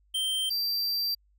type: tone pair in turn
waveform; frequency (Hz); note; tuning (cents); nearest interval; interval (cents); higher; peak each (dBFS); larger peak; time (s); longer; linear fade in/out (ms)
square; 3136 / 4699; G7 / D8; 0 / 0; perfect fifth; 700; second; -27; neither; 0.14-0.5 / 0.5-1.15; second; 10
effects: added 50 Hz sine -62 dBFS peak until 1.38 s